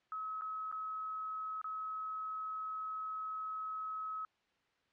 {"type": "tone with dropouts", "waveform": "sine", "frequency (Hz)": 1283, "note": "E6", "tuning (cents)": -47, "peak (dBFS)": -38, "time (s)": [0.12, 4.25], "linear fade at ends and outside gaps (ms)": 1, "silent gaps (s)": [[0.411, 0.419], [0.715, 0.725], [1.615, 1.643]], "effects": ["white hiss -75 dBFS RMS until 4.92 s", "low-pass 3000 Hz 12 dB/octave"]}